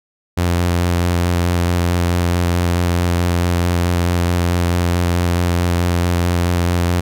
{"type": "tone with vibrato", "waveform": "sawtooth", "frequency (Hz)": 87.31, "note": "F2", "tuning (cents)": 0, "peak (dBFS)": -10, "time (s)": [0.37, 7.01], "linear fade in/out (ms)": 10, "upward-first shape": "square", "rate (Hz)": 4.6, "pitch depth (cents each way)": 13, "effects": []}